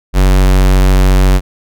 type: tone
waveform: square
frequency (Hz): 47.06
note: F#1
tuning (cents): +30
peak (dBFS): -6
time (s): 0.13-1.41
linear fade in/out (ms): 50
effects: none